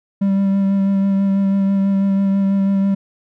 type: tone with vibrato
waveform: triangle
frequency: 196 Hz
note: G3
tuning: in tune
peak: -11 dBFS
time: 0.21-2.95 s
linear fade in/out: 10 ms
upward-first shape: sine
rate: 6.1 Hz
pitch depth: 16 cents each way
effects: none